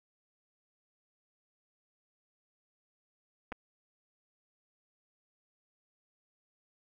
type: clicks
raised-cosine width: 0.5 ms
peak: -25 dBFS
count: 2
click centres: 3.52 / 3.524 s
effects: none